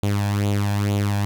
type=tone with flanger; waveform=sawtooth; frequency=101.7 Hz; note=G#2; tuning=36 cents flat; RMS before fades=-21 dBFS; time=0.03-1.25 s; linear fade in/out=0 ms; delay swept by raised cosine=0.28 to 1.22 ms; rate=2.2 Hz; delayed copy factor=+0.65; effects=none